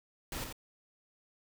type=noise with echo; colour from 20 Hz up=pink; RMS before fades=-39 dBFS; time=0.32-0.44 s; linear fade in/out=2 ms; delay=86 ms; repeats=1; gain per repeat=-5 dB; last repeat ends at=0.526 s; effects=none